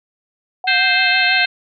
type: tone with vibrato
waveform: sine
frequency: 732 Hz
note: F#5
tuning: 19 cents flat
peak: -22 dBFS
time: 0.64-1.45 s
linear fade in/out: 2 ms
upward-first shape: sine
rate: 6.1 Hz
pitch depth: 42 cents each way
type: harmonic tone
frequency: 523 Hz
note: C5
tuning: 1 cent flat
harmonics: 3 / 4 / 5 / 6 / 7 / 8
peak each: -17 / -19 / -18 / -24 / -24 / -21 dBFS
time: 0.67-1.46 s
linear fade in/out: 10 ms
effects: none